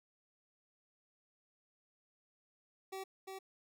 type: tone with echo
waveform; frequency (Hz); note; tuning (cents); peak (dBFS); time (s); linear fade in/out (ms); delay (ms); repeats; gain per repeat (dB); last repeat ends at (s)
25% pulse; 383.2; G4; -39; -38; 2.92-3.04; 10; 350; 1; -3; 3.39
effects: none